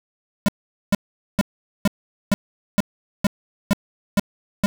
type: tone bursts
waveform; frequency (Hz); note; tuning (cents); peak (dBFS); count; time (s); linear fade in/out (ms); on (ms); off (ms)
square; 202.1; G#3; -47; -14; 10; 0.46-4.66; 0; 24; 440
effects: none